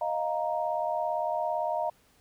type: chord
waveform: sine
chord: Eb suspended second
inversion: none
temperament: just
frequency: 622.3 / 700 / 933.4 Hz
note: Eb5 / F5 / Bb5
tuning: 0 / +4 / +2 cents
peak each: -31 / -31 / -32 dBFS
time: 0.01-1.9 s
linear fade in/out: 5 ms
effects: pink hiss -64 dBFS RMS until 2.2 s